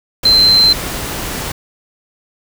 sine tone in noise, 4103 Hz, C8, 35 cents flat, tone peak -6 dBFS, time 0.25-0.73 s, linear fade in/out 5 ms, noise pink, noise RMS -22 dBFS, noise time 0.23-1.52 s, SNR +13 dB, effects none

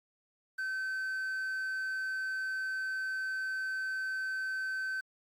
triangle tone with quantisation, 1537 Hz, G6, 35 cents flat, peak -31 dBFS, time 0.58-5.01 s, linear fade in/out 10 ms, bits 10, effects AAC 64 kbps

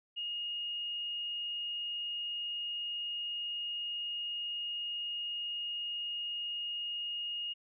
sine tone, 2858 Hz, F7, 39 cents sharp, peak -35 dBFS, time 0.16-7.54 s, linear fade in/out 20 ms, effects none

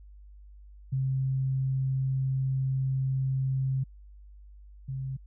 sine tone pair in turn, 132.9 / 132.9 Hz, C3 / C3, +27 / +27 cents, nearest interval unison, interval 0 cents, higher neither, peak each -25 / -31 dBFS, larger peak first, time 0.92-3.84 / 4.88-5.17 s, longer first, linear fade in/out 10 ms, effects added 50 Hz sine -47 dBFS peak until 5.26 s

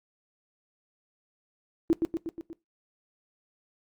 sine tone with echo, 329.6 Hz, E4, in tune, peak -18 dBFS, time 1.9-1.93 s, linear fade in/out 0 ms, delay 120 ms, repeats 5, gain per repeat -4 dB, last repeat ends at 2.53 s, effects noise-tail reverb RT60 0.2 s tail -19 dB re dry + Opus 32 kbps

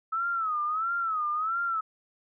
sine tone with vibrato, 1292 Hz, E6, 35 cents flat, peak -26 dBFS, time 0.12-1.81 s, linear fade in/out 10 ms, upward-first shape sine, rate 1.5 Hz, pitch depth 130 cents each way, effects none

